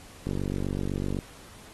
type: click train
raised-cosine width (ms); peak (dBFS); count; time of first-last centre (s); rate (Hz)
3; -17; 45; 0.27-1.189; 47.9
effects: pink hiss -50 dBFS RMS until 1.73 s + AAC 32 kbps